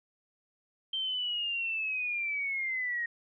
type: linear sweep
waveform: sine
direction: down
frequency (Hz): 3143 to 1864.7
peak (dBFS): -30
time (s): 0.93-3.06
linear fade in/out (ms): 5
effects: none